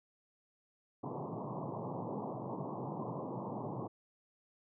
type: band-pass noise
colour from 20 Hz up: pink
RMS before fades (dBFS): -41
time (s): 1.03-3.88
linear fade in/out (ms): 10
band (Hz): 110 to 1100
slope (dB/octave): 96
effects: none